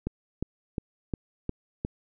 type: click train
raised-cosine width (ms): 3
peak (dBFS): -16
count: 6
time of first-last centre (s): 0.07-1.849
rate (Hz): 2.81
effects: none